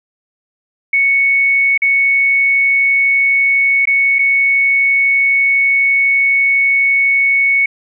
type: tone with dropouts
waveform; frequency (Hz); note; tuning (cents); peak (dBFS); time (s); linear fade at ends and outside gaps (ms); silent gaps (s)
sine; 2217; C#7; 0; -9; 0.93-7.66; 5; 1.777-1.819 / 3.855-3.872 / 4.186-4.19
effects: none